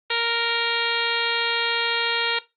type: harmonic tone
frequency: 466.2 Hz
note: A#4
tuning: in tune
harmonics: 1 / 2 / 3 / 4 / 5 / 6 / 7 / 8 / 9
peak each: -30 / -30 / -30 / -30 / -30 / -30 / -30 / -30 / -30 dBFS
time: 0.1-2.39 s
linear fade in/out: 5 ms
effects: noise-tail reverb RT60 0.2 s tail -17 dB re dry + Opus 32 kbps